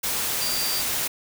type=tone in noise; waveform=sine; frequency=4712 Hz; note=D8; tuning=5 cents sharp; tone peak=-28 dBFS; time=0.41-0.82 s; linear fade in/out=10 ms; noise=white; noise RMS=-26 dBFS; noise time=0.03-1.08 s; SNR=-5 dB; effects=none